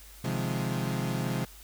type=chord; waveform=35% pulse; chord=F minor seventh; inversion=second; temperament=equal with one note detuned; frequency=130.81 / 156.01 / 174.61 / 207.7 Hz; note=C3 / Eb3 / F3 / Ab3; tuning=0 / +5 / 0 / 0 cents; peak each=-30 / -35 / -33 / -34 dBFS; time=0.24-1.45 s; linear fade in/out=5 ms; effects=added 50 Hz sine -50 dBFS peak until 1.63 s + white hiss -52 dBFS RMS until 1.63 s